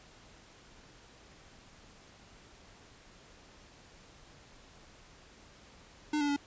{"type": "tone with pitch steps", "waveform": "square", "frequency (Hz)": [300, 289.7, 285.4], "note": ["D4", "D4", "D4"], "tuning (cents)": [37, -24, -49], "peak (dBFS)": -29, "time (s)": [6.13, 6.364], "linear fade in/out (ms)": 5, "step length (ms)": 78, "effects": ["pink hiss -57 dBFS RMS until 6.46 s", "resampled to 16000 Hz"]}